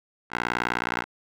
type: tone with band-pass filter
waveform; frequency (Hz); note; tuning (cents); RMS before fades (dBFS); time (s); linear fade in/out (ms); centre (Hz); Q
10% pulse; 59.6; A#1; +39; -28; 0.3-1.05; 50; 1500; 1.4
effects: none